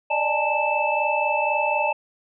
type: tone cluster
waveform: sine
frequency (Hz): 584 / 608 / 834 / 896 / 2635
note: D5 / D#5 / G#5 / A5 / E7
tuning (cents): -10 / -40 / +7 / +31 / -1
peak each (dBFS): -27 / -28 / -27 / -24 / -25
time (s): 0.1-1.93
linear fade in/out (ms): 10
effects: none